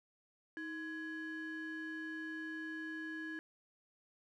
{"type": "ring-modulated tone", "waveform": "triangle", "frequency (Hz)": 678, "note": "E5", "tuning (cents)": 49, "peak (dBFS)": -36, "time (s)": [0.57, 3.39], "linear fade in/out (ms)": 0, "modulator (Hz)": 995, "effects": []}